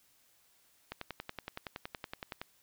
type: click train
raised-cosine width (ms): 0.3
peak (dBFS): -23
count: 17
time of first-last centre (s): 0.92-2.415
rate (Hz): 10.7
effects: white hiss -68 dBFS RMS until 2.62 s